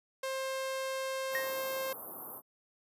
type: tone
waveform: sawtooth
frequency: 530 Hz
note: C5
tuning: 22 cents sharp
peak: -30 dBFS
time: 0.23-1.93 s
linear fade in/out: 5 ms
type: band-stop noise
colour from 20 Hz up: white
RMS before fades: -40 dBFS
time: 1.3-2.42 s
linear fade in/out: 50 ms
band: 1200 to 12000 Hz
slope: 48 dB/octave
type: tone with exponential decay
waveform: triangle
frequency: 1865 Hz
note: A#6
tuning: in tune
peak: -27 dBFS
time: 1.35-1.6 s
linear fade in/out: 0 ms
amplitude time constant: 53 ms
effects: high-pass 200 Hz 12 dB/octave + resampled to 32000 Hz